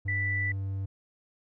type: tone with pitch glide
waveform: triangle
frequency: 98 to 97.15 Hz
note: G2 to G2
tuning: 0 to -15 cents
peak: -28 dBFS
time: 0.05-0.86 s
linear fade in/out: 10 ms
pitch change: -15 cents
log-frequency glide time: 0.29-0.69 s
type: tone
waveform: sine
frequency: 1975.5 Hz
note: B6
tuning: in tune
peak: -28 dBFS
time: 0.08-0.52 s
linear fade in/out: 5 ms
effects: none